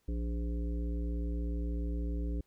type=harmonic tone with a mistuned harmonic; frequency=58.3 Hz; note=A#1; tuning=1 cent sharp; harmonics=1 / 3 / 5 / 7 / 9; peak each=-32 / -43 / -42 / -48 / -52 dBFS; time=0.08-2.41 s; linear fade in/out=5 ms; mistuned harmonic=9; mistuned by=-32 cents; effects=pink hiss -75 dBFS RMS until 2.46 s